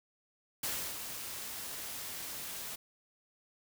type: noise with ADSR envelope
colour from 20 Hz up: white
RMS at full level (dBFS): -35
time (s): 0.63-2.76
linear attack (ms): 4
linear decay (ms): 320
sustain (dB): -7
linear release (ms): 10
effects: none